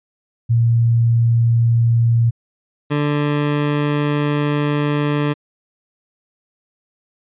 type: tone pair in turn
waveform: sine / 20% pulse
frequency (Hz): 116.54 / 146.83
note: A#2 / D3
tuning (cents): 0 / 0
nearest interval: major third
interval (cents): 400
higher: second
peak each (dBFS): -11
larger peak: neither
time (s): 0.49-2.31 / 2.9-5.34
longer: second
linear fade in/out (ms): 20
effects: resampled to 8000 Hz